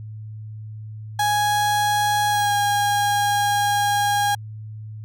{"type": "tone with pitch glide", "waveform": "35% pulse", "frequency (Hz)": [830.6, 816.8], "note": ["G#5", "G#5"], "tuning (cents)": [0, -29], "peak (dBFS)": -16, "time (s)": [1.19, 4.35], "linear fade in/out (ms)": 5, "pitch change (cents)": -29, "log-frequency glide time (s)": [2.29, 2.54], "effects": ["added 108 Hz sine -32 dBFS peak until 5.04 s"]}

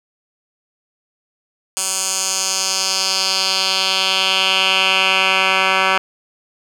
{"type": "tone with band-pass filter sweep", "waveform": "10% pulse", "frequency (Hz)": 190, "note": "F#3", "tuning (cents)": 46, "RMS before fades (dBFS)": -17, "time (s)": [1.77, 5.98], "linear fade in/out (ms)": 0, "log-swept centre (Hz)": [8000, 1900], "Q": 2.3, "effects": []}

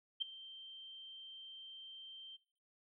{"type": "tone with ADSR envelope", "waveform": "sine", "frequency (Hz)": 3136, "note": "G7", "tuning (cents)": 0, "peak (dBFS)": -31, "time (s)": [0.2, 2.37], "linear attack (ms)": 20, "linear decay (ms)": 7, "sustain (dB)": -19, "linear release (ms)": 17, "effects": ["noise-tail reverb RT60 0.5 s tail -20 dB re dry"]}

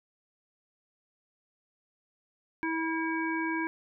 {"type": "harmonic tone", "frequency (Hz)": 324.3, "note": "E4", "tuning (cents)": -28, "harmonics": [1, 3, 5, 7], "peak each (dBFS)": [-31, -35, -35, -37], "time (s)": [2.63, 3.67], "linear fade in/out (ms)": 0, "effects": []}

